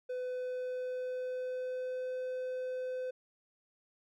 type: tone with pitch glide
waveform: triangle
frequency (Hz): 503 to 509.4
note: B4 to C5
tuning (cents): +32 to -46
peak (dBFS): -33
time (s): 0.09-3.11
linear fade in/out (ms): 10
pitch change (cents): +22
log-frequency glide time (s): 0.22-2.16
effects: none